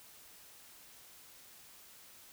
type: silence
effects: white hiss -57 dBFS RMS until 2.32 s